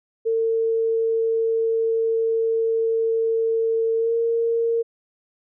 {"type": "tone with pitch glide", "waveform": "sine", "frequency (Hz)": [452.1, 461.3], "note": ["A4", "A#4"], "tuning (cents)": [47, -18], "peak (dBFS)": -18, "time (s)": [0.25, 4.83], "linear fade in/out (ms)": 20, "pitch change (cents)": 35, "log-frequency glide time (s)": [3.97, 4.13], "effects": []}